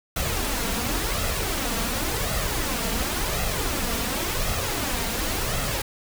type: noise with flanger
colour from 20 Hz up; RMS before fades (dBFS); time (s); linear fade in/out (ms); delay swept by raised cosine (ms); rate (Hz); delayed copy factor
pink; -26; 0.16-5.82; 5; 1.5 to 4.4; 0.92; +0.55
effects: none